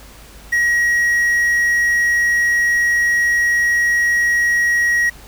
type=tone with quantisation; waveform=triangle; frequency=1900 Hz; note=A#6; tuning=33 cents sharp; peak=-11 dBFS; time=0.52-5.1 s; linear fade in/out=10 ms; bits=6; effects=added 50 Hz sine -40 dBFS peak until 5.27 s + pink hiss -42 dBFS RMS until 5.27 s